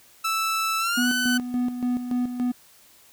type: tone with pitch glide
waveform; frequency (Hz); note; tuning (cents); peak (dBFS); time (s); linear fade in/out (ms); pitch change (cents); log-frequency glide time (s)
sawtooth; 1318.5 to 1505.8; E6 to F#6; 0 to +30; -19; 0.24-1.38; 10; +230; 0.79-1.1
type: tone with tremolo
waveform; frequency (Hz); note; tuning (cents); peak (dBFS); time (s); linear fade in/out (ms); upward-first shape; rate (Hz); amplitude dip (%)
triangle; 246.9; B3; 0; -19; 0.97-2.52; 10; square; 3.5; 60
effects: white hiss -54 dBFS RMS until 3.12 s